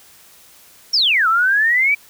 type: exponential two-way sweep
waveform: sine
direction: down then up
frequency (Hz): 5710 to 1288 to 2349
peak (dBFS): -12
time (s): 0.93-1.95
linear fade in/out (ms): 10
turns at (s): 1.28
effects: white hiss -47 dBFS RMS until 2.09 s